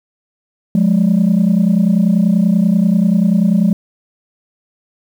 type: tone pair together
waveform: sine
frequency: 179.69 / 210 Hz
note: F3 / G#3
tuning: +50 / +19 cents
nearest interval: minor third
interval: 269 cents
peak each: -10 dBFS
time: 0.75-3.73 s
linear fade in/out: 2 ms
effects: tanh soft clip ceiling -6 dBFS + 7-bit